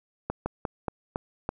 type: slowing click train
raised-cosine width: 1 ms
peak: -14 dBFS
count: 6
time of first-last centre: 0.3-1.491 s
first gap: 160 ms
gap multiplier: 1.2
effects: none